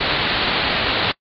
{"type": "low-pass noise", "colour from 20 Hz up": "white", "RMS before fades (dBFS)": -21, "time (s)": [0, 1.12], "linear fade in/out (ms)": 10, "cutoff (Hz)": 4400, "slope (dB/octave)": 96, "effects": ["noise-tail reverb RT60 0.1 s tail -26 dB re dry", "AAC 32 kbps"]}